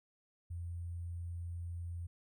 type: tone with sample-and-hold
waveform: sine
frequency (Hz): 85.9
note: F2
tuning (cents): -28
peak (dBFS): -39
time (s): 0.5-2.07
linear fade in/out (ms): 10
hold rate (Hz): 8820
effects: none